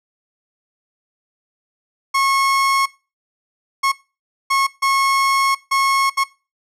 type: tone bursts at uneven times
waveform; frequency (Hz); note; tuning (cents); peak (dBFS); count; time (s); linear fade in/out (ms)
30% pulse; 1091; C#6; -28; -12; 6; 2.14-2.86 / 3.83-3.92 / 4.5-4.67 / 4.82-5.55 / 5.71-6.1 / 6.17-6.24; 10
effects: noise-tail reverb RT60 0.3 s tail -20 dB re dry + low-pass 10000 Hz 12 dB/octave